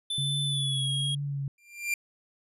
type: tone with pitch glide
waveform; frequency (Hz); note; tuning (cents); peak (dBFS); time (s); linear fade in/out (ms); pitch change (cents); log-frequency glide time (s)
square; 3520 to 3284; A7 to G#7; 0 to -20; -29; 0.1-1.15; 5; -120; 0.45-0.92
type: tone with vibrato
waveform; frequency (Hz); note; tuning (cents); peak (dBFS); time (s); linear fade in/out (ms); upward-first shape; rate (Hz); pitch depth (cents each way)
sine; 138.59; C#3; 0; -29; 0.18-1.48; 2; triangle; 1.2; 59
type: tone with exponential growth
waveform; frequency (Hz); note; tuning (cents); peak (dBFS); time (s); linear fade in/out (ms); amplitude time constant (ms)
45% pulse; 2379; D7; +22; -23; 1.58-1.94; 2; 77
effects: resampled to 32000 Hz